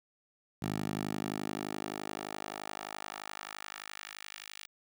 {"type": "tone with high-pass filter sweep", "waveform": "10% pulse", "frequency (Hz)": 51.6, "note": "G#1", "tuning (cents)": -10, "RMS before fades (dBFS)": -40, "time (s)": [0.62, 4.67], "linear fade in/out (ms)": 5, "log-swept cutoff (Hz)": [140, 2700], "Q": 1.1, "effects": []}